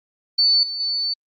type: tone with level steps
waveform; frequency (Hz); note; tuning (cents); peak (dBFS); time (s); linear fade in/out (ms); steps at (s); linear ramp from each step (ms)
sine; 4497; C#8; +24; -13 / -25 / -20; 0.38-1.14; 10; 0.63 / 0.8; 2
effects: Opus 32 kbps